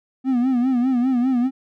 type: tone with vibrato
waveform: triangle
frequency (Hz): 251.9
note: B3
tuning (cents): +34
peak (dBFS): -14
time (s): 0.24-1.51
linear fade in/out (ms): 50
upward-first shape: sine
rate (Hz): 5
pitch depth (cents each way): 98
effects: none